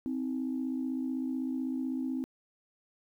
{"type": "tone pair together", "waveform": "sine", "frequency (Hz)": [259.6, 315.5], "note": ["C4", "D#4"], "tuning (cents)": [-13, 24], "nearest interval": "minor third", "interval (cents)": 337, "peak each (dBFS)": [-31, -36], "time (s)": [0.06, 2.24], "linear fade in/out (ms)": 0, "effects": ["tanh soft clip ceiling -24 dBFS", "11-bit"]}